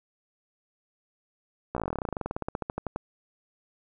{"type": "slowing click train", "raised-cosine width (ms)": 1, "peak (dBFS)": -16, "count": 29, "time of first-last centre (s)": [1.75, 2.96], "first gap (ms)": 15, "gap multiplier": 1.07, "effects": []}